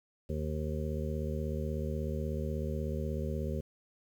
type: harmonic tone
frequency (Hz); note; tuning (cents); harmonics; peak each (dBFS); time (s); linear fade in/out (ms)
76.4; D#2; -31; 1 / 2 / 3 / 5 / 6 / 7; -35 / -38 / -40 / -42 / -43 / -43; 0.29-3.61; 10
effects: 10-bit